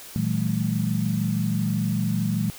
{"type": "tone cluster", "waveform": "sine", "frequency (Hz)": [116.2, 161.5, 188.1, 214.4], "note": ["A#2", "E3", "F#3", "A3"], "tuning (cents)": [-5, -35, 29, -45], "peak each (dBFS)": -27, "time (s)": [0.16, 2.5], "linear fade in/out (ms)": 0, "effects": ["white hiss -42 dBFS RMS until 2.58 s"]}